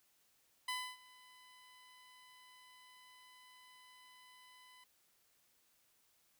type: tone with ADSR envelope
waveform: 15% pulse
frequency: 1005 Hz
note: B5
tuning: 30 cents sharp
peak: -30 dBFS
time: 0.68-4.84 s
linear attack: 6 ms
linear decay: 280 ms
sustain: -23 dB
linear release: 4 ms
effects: white hiss -74 dBFS RMS until 6.39 s